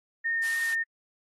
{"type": "tone with vibrato", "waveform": "sine", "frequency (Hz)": 1829, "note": "A#6", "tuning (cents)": -33, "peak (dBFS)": -25, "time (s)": [0.24, 0.84], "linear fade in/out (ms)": 20, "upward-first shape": "triangle", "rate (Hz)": 3.5, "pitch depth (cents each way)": 10}
{"type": "high-pass noise", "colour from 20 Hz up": "white", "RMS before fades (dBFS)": -39, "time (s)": [0.43, 0.74], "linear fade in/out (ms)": 5, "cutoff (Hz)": 870, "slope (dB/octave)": 24}
{"effects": ["AAC 32 kbps"]}